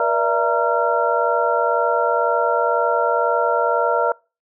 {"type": "tone cluster", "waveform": "sine", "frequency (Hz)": [477.9, 588, 670, 932, 1372], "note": ["A#4", "D5", "E5", "A#5", "F6"], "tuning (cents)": [43, 2, 28, -1, -31], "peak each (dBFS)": -22, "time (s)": [0, 4.12], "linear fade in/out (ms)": 2, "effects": ["noise-tail reverb RT60 0.3 s tail -25 dB re dry"]}